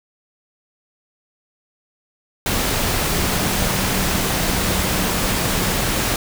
sine tone in noise, 189.2 Hz, F#3, 39 cents sharp, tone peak -27 dBFS, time 3.16-5.72 s, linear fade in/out 2 ms, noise pink, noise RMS -20 dBFS, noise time 2.46-6.16 s, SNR -10 dB, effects none

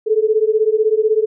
sine beating tone pair, 426.7 / 442.7 Hz, G#4 / A4, +47 / +11 cents, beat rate 16 Hz, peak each -15 dBFS, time 0.06-1.26 s, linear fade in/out 20 ms, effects none

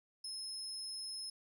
35% pulse tone, 5180 Hz, E8, 31 cents flat, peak -39 dBFS, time 0.24-1.3 s, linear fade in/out 5 ms, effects none

